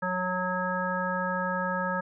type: harmonic tone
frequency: 183.1 Hz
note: F#3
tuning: 18 cents flat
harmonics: 1 / 3 / 5 / 7 / 9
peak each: -33 / -33 / -33 / -33 / -33 dBFS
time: 0.02-2.01 s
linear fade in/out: 10 ms
effects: none